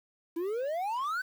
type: exponential sweep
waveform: triangle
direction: up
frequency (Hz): 322.3 to 1558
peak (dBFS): -28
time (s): 0.36-1.22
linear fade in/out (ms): 10
effects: 9-bit